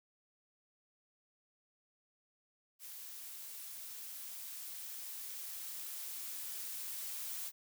blue noise with level ramp, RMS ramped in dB -49 to -42 dBFS, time 2.79-7.52 s, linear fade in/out 50 ms, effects none

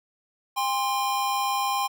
square tone pair together, 804.3 / 1046.5 Hz, G5 / C6, +44 / 0 cents, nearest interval perfect fourth, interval 456 cents, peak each -27 dBFS, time 0.56-1.88 s, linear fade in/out 20 ms, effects none

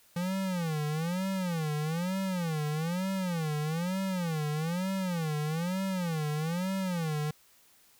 square tone with vibrato, 169.8 Hz, F3, 48 cents flat, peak -30 dBFS, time 0.16-7.31 s, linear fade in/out 5 ms, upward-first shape sine, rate 1.1 Hz, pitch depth 220 cents each way, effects white hiss -62 dBFS RMS until 7.99 s

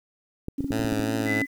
clicks, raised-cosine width 3 ms, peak -18 dBFS, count 8, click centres 0.484 / 0.606 / 0.644 / 0.707 / 0.795 / 0.848 / 0.925 / 0.997 s
sine tone with tremolo, 276.4 Hz, C#4, 5 cents flat, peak -23 dBFS, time 0.58-1.46 s, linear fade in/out 5 ms, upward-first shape triangle, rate 18 Hz, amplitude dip 85%
10% pulse tone with vibrato, 109.3 Hz, A2, 11 cents flat, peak -18 dBFS, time 0.72-1.42 s, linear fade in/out 0 ms, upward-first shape triangle, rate 2.9 Hz, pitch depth 43 cents each way
sine tone, 2008 Hz, B6, 28 cents sharp, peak -25 dBFS, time 1.25-1.47 s, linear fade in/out 50 ms
effects 9-bit

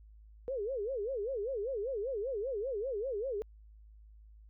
sine tone with vibrato, 467.9 Hz, A#4, 6 cents sharp, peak -33 dBFS, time 0.48-3.42 s, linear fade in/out 0 ms, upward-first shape sine, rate 5.1 Hz, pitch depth 280 cents each way, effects added 53 Hz sine -53 dBFS peak until 4.49 s

